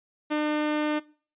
sawtooth tone, 301.5 Hz, D4, 46 cents sharp, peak -20 dBFS, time 0.3-1 s, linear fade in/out 20 ms, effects noise-tail reverb RT60 0.4 s tail -20 dB re dry + resampled to 8000 Hz

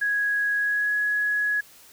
sine tone with pitch glide, 1661.2 to 1679.5 Hz, G#6 to G#6, 0 to +19 cents, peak -21 dBFS, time 0.01-1.61 s, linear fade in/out 10 ms, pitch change +19 cents, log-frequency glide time 0.58-0.94 s, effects white hiss -51 dBFS RMS until 1.92 s

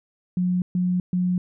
sine tone bursts, 180.4 Hz, F#3, 44 cents flat, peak -19 dBFS, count 3, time 0.37-1.38 s, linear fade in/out 2 ms, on 250 ms, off 130 ms, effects none

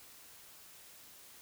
silence, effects white hiss -56 dBFS RMS until 1.41 s

